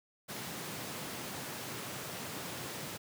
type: high-pass noise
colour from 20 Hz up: pink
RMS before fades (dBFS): -42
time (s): 0.28-2.98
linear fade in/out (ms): 20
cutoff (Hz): 110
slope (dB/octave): 24
effects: none